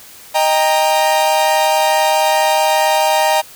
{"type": "chord", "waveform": "45% pulse", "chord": "Eb major", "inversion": "none", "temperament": "equal with one note detuned", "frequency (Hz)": [622.3, 794, 932.3], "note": ["Eb5", "G5", "Bb5"], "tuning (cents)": [0, 22, 0], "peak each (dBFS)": -16, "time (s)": [0.34, 3.42], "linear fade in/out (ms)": 20, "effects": ["white hiss -39 dBFS RMS until 3.55 s"]}